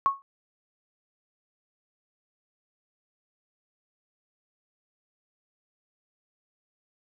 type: tone with exponential decay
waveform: sine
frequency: 1100 Hz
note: C#6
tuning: 14 cents flat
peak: -15 dBFS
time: 0.06-0.22 s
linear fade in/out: 0 ms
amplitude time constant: 33 ms
effects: none